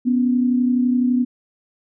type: tone pair together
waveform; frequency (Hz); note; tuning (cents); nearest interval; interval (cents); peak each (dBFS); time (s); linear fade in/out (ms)
sine; 246.9 / 278.8; B3 / C#4; 0 / +10; major second; 210; -15 / -24; 0.05-1.25; 20
effects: none